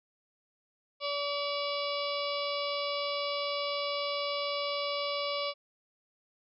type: harmonic tone with a mistuned harmonic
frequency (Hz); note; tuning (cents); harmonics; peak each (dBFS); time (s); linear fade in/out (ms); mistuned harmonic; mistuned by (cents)
573; D5; -43; 1 / 2 / 4 / 5 / 6 / 7 / 8 / 9; -34 / -37 / -40 / -41 / -42 / -42 / -43 / -44; 1-5.54; 50; 8; +25
effects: none